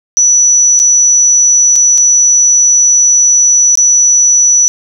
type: tone with dropouts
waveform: sine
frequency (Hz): 5920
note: F#8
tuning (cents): 0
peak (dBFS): -4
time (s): 0.17-4.68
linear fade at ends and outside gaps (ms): 0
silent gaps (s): 0.792-0.799 / 1.757-1.761 / 1.977-1.981 / 3.754-3.774
effects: none